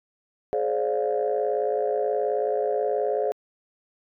sine chord, D half-diminished seventh, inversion second, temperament just, 422.9 / 528.6 / 587.3 / 704.8 Hz, Ab4 / C5 / D5 / F5, +31 / +18 / 0 / +16 cents, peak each -25 / -27 / -28 / -29 dBFS, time 0.53-3.32 s, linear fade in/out 0 ms, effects tanh soft clip ceiling -14 dBFS

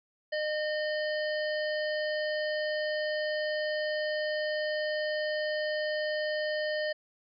harmonic tone with a mistuned harmonic, 610 Hz, D#5, 34 cents flat, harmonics 1 / 3 / 5 / 7 / 8, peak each -30 / -35 / -43 / -44 / -45 dBFS, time 0.32-6.93 s, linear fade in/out 10 ms, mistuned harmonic 7, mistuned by +30 cents, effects none

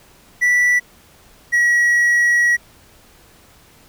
triangle tone pair in turn, 1961 / 1917.3 Hz, B6 / A#6, -13 / +48 cents, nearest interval unison, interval 39 cents, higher first, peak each -10 dBFS, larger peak neither, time 0.41-0.8 / 1.52-2.57 s, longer second, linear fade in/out 20 ms, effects pink hiss -49 dBFS RMS until 3.88 s

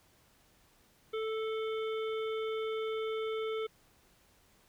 harmonic tone, 440 Hz, A4, in tune, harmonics 1 / 3 / 5 / 7 / 8, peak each -33 / -43 / -47 / -50 / -51 dBFS, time 1.13-3.67 s, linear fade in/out 10 ms, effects pink hiss -66 dBFS RMS until 4.68 s

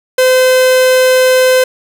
45% pulse tone, 513 Hz, C5, 34 cents flat, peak -6 dBFS, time 0.18-1.64 s, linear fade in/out 5 ms, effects none

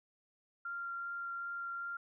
sine tone with vibrato, 1386 Hz, F6, 14 cents flat, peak -38 dBFS, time 0.65-1.97 s, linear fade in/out 5 ms, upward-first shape triangle, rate 2.6 Hz, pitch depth 8 cents each way, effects none

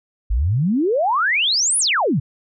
sine exponential two-way sweep, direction up then down, 47.82 to 10548 to 114.8 Hz, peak -15 dBFS, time 0.3-2.2 s, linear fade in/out 10 ms, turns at 1.78 s, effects none

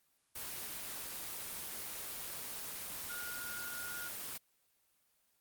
sine tone in noise, 1429 Hz, F6, 39 cents sharp, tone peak -43 dBFS, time 3.09-4.09 s, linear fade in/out 10 ms, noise white, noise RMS -43 dBFS, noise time 0.35-4.38 s, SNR -3 dB, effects white hiss -75 dBFS RMS until 5.4 s + Opus 24 kbps

